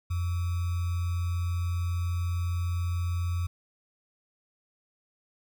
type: tone with sample-and-hold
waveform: sine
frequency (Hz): 87.31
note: F2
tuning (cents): 0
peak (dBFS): -26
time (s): 0.1-3.47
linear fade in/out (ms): 10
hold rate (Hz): 1225
effects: none